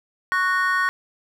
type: chord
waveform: triangle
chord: F# major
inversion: second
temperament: just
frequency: 1110 / 1480 / 1850 Hz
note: C#6 / F#6 / A#6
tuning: +2 / 0 / -14 cents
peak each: -21 dBFS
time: 0.32-0.89 s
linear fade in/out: 0 ms
effects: none